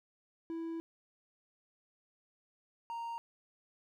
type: tone pair in turn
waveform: triangle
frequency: 329.6 / 929 Hz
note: E4 / A#5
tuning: 0 / -6 cents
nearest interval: octave + tritone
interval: 1794 cents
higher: second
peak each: -35 / -36 dBFS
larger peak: first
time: 0.5-0.8 / 2.9-3.18 s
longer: first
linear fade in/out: 0 ms
effects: none